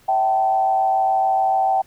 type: tone with frequency modulation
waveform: sine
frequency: 769 Hz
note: G5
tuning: 33 cents flat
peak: -15 dBFS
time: 0.08-1.82 s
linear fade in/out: 10 ms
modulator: 107 Hz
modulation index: 0.63
effects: pink hiss -54 dBFS RMS until 1.86 s